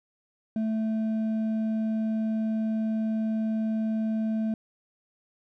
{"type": "tone with hard clipping", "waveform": "sine", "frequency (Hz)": 220, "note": "A3", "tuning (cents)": 0, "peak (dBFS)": -26, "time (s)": [0.56, 4.54], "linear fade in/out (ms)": 2, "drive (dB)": 4, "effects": []}